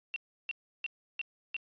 sine tone bursts, 2721 Hz, F7, 46 cents flat, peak -32 dBFS, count 5, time 0.14-1.565 s, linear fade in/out 0 ms, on 21 ms, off 330 ms, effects resampled to 11025 Hz

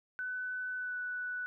sine tone with pitch glide, 1502 to 1483.9 Hz, F#6 to F#6, +26 to +5 cents, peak -35 dBFS, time 0.19-1.46 s, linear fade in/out 0 ms, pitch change -21 cents, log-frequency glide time 0.75-0.97 s, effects none

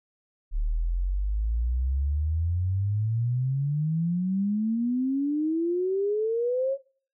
sine exponential sweep, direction up, 35.97 to 554.4 Hz, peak -23 dBFS, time 0.51-6.78 s, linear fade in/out 50 ms, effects noise-tail reverb RT60 0.5 s tail -25 dB re dry

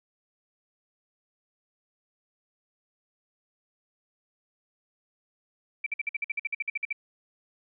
sine tone bursts, 2329 Hz, D7, 15 cents flat, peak -26 dBFS, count 15, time 5.84-6.928 s, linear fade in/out 5 ms, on 24 ms, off 52 ms, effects none

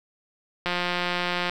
click train, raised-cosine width 0.3 ms, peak -10 dBFS, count 149, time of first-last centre 0.66-1.496 s, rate 177 Hz, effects 8-bit

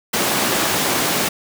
pink high-pass noise, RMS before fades -19 dBFS, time 0.13-1.29 s, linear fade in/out 10 ms, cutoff 210 Hz, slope 12 dB/octave, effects none

